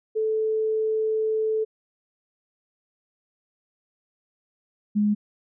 sine tone pair in turn, 437.2 / 208.3 Hz, A4 / G#3, -11 / +5 cents, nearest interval octave + minor second, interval 1284 cents, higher first, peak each -21 / -18 dBFS, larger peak second, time 0.15-1.65 / 4.95-5.15 s, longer first, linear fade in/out 20 ms, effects none

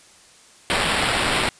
blue noise with sample-and-hold, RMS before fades -21 dBFS, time 0.7-1.49 s, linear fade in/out 0 ms, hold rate 6300 Hz, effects white hiss -50 dBFS RMS until 1.59 s + resampled to 22050 Hz

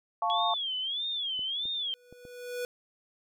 sine chord, F augmented, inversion none, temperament equal, 698.5 / 880 / 1108.7 Hz, F5 / A5 / C#6, 0 / 0 / 0 cents, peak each -30 dBFS, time 0.22-0.54 s, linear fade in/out 2 ms
sine tone with vibrato, 3322 Hz, G#7, in tune, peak -30 dBFS, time 0.3-1.94 s, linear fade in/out 0 ms, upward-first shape sine, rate 1.6 Hz, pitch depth 170 cents each way
clicks, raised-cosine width 2 ms, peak -36 dBFS, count 4, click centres 1.393 / 1.655 / 2.126 / 2.252 s
square tone with exponential growth, 490.7 Hz, B4, 11 cents flat, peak -31 dBFS, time 1.73-2.65 s, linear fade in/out 1 ms, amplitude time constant 200 ms
effects none

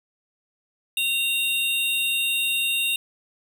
square tone pair together, 2766 / 3692 Hz, F7 / A#7, -17 / -17 cents, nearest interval perfect fourth, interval 500 cents, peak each -24 / -26 dBFS, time 0.97-2.96 s, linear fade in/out 2 ms, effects none

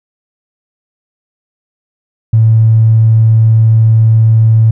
triangle tone with tanh clipping, 111.6 Hz, A2, 25 cents sharp, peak -3 dBFS, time 2.33-4.71 s, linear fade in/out 5 ms, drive 2 dB, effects none

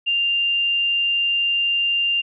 sine tone, 2792 Hz, F7, 1 cent flat, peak -17 dBFS, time 0.06-2.22 s, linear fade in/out 20 ms, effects none

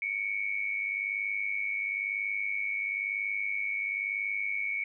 sine tone pair together, 2216 / 2317 Hz, C#7 / D7, -1 / -24 cents, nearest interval minor second, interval 77 cents, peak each -31 / -34 dBFS, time 0.02-4.84 s, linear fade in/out 2 ms, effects none

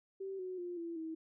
sine tone with pitch steps, 386.6 / 369.1 / 352.5 / 336.6 / 321.4 Hz, G4 / F#4 / F4 / E4 / E4, -24 / -4 / +16 / +36 / -44 cents, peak -39 dBFS, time 0.2-1.15 s, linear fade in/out 10 ms, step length 190 ms, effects none

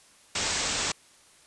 white low-pass noise, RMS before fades -29 dBFS, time 0.35-0.92 s, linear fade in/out 5 ms, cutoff 8200 Hz, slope 96 dB/octave, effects white hiss -57 dBFS RMS until 1.46 s + resampled to 24000 Hz

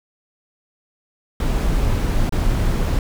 brown noise with dropouts, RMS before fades -18 dBFS, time 1.4-2.99 s, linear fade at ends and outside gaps 2 ms, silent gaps 2.294-2.323 s, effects none

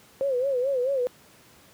sine tone with vibrato, 523 Hz, C5, 1 cent flat, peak -22 dBFS, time 0.21-1.07 s, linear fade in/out 0 ms, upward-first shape sine, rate 4.6 Hz, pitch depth 120 cents each way, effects pink hiss -54 dBFS RMS until 1.73 s + high-pass 100 Hz 12 dB/octave

